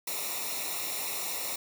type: noise with comb filter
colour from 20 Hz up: white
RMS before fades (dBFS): -34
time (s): 0.07-1.56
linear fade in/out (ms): 5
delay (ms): 0.63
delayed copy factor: -0.8
effects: none